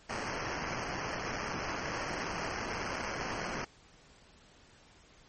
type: noise with sample-and-hold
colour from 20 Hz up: blue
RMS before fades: -37 dBFS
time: 0.09-3.65 s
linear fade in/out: 10 ms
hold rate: 3675 Hz
effects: pink hiss -60 dBFS RMS until 5.28 s + MP3 32 kbps